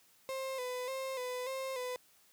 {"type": "tone with vibrato", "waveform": "35% pulse", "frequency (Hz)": 515, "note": "C5", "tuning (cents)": -28, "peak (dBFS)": -35, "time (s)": [0.29, 1.96], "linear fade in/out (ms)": 0, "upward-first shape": "square", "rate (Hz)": 1.7, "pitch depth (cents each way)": 50, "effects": ["white hiss -66 dBFS RMS until 2.32 s", "high-pass 60 Hz 12 dB/octave"]}